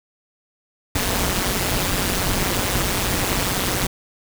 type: noise with amplitude modulation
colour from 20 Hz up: pink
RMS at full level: -18 dBFS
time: 0.95-3.87 s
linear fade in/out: 5 ms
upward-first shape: sine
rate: 188 Hz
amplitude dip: 80%
effects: none